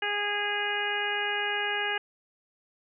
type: harmonic tone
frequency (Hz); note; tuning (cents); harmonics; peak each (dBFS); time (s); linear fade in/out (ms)
411.7; G#4; -15; 1 / 2 / 3 / 4 / 5 / 6 / 7; -36 / -34 / -41 / -31 / -36 / -36 / -34; 0.02-1.98; 5
effects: none